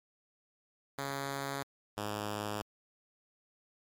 5% pulse tone pair in turn, 138.59 / 104.62 Hz, C#3 / G#2, 0 / +13 cents, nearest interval perfect fourth, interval 487 cents, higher first, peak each -24 dBFS, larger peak neither, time 0.98-1.63 / 1.97-2.62 s, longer neither, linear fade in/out 5 ms, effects MP3 96 kbps

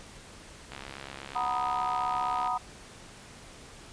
click train, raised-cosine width 0.3 ms, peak -24 dBFS, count 121, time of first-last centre 0.72-2.474 s, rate 68.4 Hz
sine chord, B major seventh, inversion second, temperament equal, 740 / 932.3 / 987.8 / 1244.5 Hz, F#5 / A#5 / B5 / D#6, 0 / 0 / 0 / 0 cents, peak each -32 / -34 / -33 / -32 dBFS, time 1.35-2.58 s, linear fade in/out 10 ms
effects pink hiss -49 dBFS RMS until 3.92 s + resampled to 22050 Hz

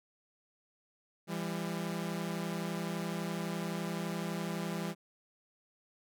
sawtooth tone pair together, 168.18 / 200 Hz, E3 / G3, +35 / +35 cents, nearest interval minor third, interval 300 cents, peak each -33 / -34 dBFS, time 1.27-4.95 s, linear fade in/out 50 ms, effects none

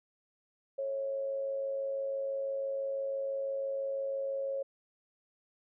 sine tone with amplitude modulation, 546 Hz, C#5, 26 cents flat, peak -30 dBFS, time 0.78-4.63 s, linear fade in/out 10 ms, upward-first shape sine, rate 106 Hz, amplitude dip 40%, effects none

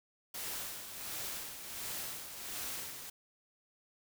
white noise with tremolo, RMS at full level -40 dBFS, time 0.34-3.1 s, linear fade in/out 5 ms, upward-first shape sine, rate 1.4 Hz, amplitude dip 55%, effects none

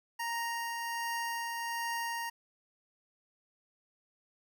25% pulse tone with tremolo, 932.3 Hz, A#5, in tune, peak -29 dBFS, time 0.19-2.3 s, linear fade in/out 10 ms, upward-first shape triangle, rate 1.3 Hz, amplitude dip 30%, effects 11-bit

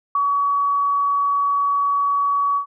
sine tone with ADSR envelope, 1132 Hz, C#6, 36 cents sharp, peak -14 dBFS, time 0.15-2.66 s, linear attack 4 ms, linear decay 5 ms, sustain -2 dB, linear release 97 ms, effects none

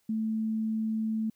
sine tone, 220 Hz, A3, in tune, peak -27 dBFS, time 0.09-1.3 s, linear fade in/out 5 ms, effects white hiss -72 dBFS RMS until 1.35 s

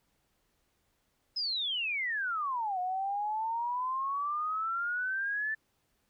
sine exponential two-way sweep, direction down then up, 5190 to 720 to 1771 Hz, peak -30 dBFS, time 1.36-5.55 s, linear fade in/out 10 ms, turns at 2.79 s, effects pink hiss -75 dBFS RMS until 6.09 s

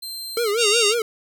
sawtooth tone, 4137 Hz, C8, 20 cents flat, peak -27 dBFS, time 0.02-0.51 s, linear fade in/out 10 ms
square tone with vibrato, 440 Hz, A4, in tune, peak -20 dBFS, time 0.37-1.02 s, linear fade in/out 2 ms, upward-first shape sine, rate 5.5 Hz, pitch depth 150 cents each way
harmonic tone, 926 Hz, A#5, 12 cents flat, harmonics 3 / 4 / 5 / 6 / 7 / 8 / 9 / 10, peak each -21 / -23 / -25 / -27 / -28 / -29 / -30 / -31 dBFS, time 0.57-0.95 s, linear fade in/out 50 ms
effects none

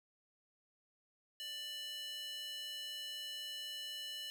square tone with high-pass filter, 592 Hz, D5, 14 cents sharp, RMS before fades -45 dBFS, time 1.4-4.3 s, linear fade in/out 0 ms, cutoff 3000 Hz, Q 3.4, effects none

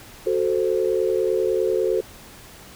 sine chord, F# diminished, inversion none, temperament equal, 370 / 440 / 523.3 Hz, F#4 / A4 / C5, 0 / 0 / 0 cents, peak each -22 / -22 / -25 dBFS, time 0.26-2.01 s, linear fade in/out 10 ms, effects pink hiss -44 dBFS RMS until 2.75 s

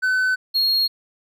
triangle tone pair in turn, 1513 / 4279 Hz, F#6 / C8, +38 / +38 cents, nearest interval octave + tritone, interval 1800 cents, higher second, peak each -15 dBFS, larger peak neither, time 0.02-0.36 / 0.54-0.88 s, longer neither, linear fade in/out 20 ms, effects none

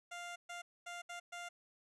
15% pulse tone bursts at uneven times, 698.5 Hz, F5, in tune, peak -38 dBFS, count 5, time 0.11-0.36 / 0.49-0.62 / 0.86-1.02 / 1.09-1.2 / 1.32-1.49 s, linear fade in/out 10 ms, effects resampled to 24000 Hz

